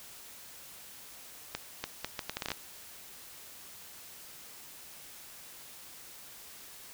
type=accelerating click train; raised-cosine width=0.2 ms; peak=-16 dBFS; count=11; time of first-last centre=1.55-2.517 s; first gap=290 ms; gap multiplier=0.71; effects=white hiss -50 dBFS RMS until 6.93 s